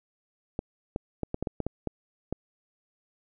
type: clicks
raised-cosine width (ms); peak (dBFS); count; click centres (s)
2; -16; 10; 0.591 / 0.961 / 1.233 / 1.344 / 1.426 / 1.472 / 1.603 / 1.666 / 1.873 / 2.326
effects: none